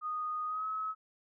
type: tone with pitch glide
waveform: sine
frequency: 1238 to 1284.6 Hz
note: D#6 to E6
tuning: -9 to -45 cents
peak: -33 dBFS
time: 0.01-0.95 s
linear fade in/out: 50 ms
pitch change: +64 cents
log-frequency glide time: 0.46-0.66 s
effects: none